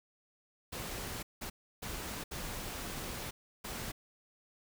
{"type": "noise bursts at uneven times", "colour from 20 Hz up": "pink", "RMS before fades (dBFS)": -41, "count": 5, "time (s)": [[0.72, 1.23], [1.41, 1.5], [1.82, 2.24], [2.31, 3.31], [3.64, 3.92]], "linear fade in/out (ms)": 10, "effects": []}